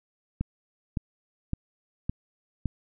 click train, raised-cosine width 5 ms, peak -15 dBFS, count 5, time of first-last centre 0.41-2.657 s, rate 1.78 Hz, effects none

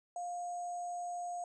sine tone with sample-and-hold, 704 Hz, F5, 14 cents sharp, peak -37 dBFS, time 0.16-1.44 s, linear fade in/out 2 ms, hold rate 7350 Hz, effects resampled to 24000 Hz

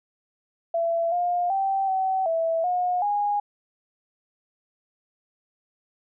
sine tone with pitch steps, 671 / 707 / 778 / 761 / 657 / 720 / 822 Hz, E5 / F5 / G5 / F#5 / E5 / F#5 / G#5, +31 / +21 / -13 / +48 / -6 / -47 / -18 cents, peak -21 dBFS, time 0.74-3.4 s, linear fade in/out 5 ms, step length 380 ms, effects none

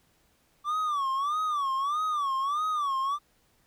triangle tone with vibrato, 1157 Hz, D6, 26 cents flat, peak -24 dBFS, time 0.64-3.19 s, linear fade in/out 50 ms, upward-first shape sine, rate 1.6 Hz, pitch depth 150 cents each way, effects pink hiss -67 dBFS RMS until 3.66 s

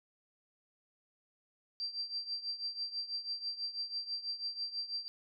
sine tone with tremolo, 4707 Hz, D8, 3 cents sharp, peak -33 dBFS, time 1.8-5.08 s, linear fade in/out 0 ms, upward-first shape triangle, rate 6.1 Hz, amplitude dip 85%, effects none

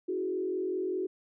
sine tone with frequency modulation, 370 Hz, F#4, in tune, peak -29 dBFS, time 0.08-1.07 s, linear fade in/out 10 ms, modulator 45.1 Hz, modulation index 0.89, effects none

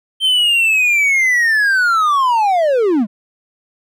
triangle linear sweep, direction down, 3135 to 190 Hz, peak -9 dBFS, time 0.2-3.07 s, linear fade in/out 50 ms, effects none

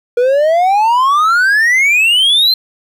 triangle exponential sweep, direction up, 474.9 to 4185 Hz, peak -6 dBFS, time 0.17-2.54 s, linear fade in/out 5 ms, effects 8-bit

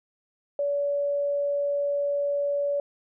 sine tone, 571 Hz, D5, 49 cents flat, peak -23 dBFS, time 0.59-2.8 s, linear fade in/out 2 ms, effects none

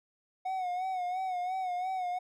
triangle tone with vibrato, 736 Hz, F#5, 9 cents flat, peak -29 dBFS, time 0.45-2.19 s, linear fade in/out 10 ms, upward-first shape sine, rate 2.9 Hz, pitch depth 59 cents each way, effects none

